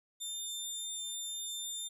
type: tone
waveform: 20% pulse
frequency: 3599 Hz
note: A7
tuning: 38 cents sharp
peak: -32 dBFS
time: 0.2-1.89 s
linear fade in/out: 20 ms
effects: none